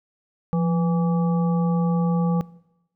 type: harmonic tone with a mistuned harmonic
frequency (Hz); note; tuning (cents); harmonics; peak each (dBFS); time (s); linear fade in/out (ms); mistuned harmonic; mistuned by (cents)
164.81; E3; 0; 1 / 3 / 5 / 7; -19 / -29 / -33 / -36; 0.53-2.41; 0; 1; +82
effects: noise-tail reverb RT60 0.9 s tail -21 dB re dry